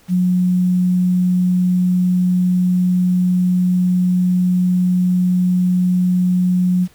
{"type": "tone with quantisation", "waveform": "sine", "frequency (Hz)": 181.1, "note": "F#3", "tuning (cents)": -37, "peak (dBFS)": -12, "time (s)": [0.08, 6.88], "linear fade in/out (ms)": 50, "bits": 7, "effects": ["pink hiss -51 dBFS RMS until 6.94 s"]}